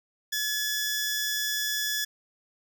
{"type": "tone pair together", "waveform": "15% pulse", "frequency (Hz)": [1710, 5752], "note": ["A6", "F#8"], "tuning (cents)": [-50, -50], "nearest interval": "octave + major sixth", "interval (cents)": 2100, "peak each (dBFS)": [-21, -30], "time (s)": [0.32, 2.05], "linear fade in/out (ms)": 10, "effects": []}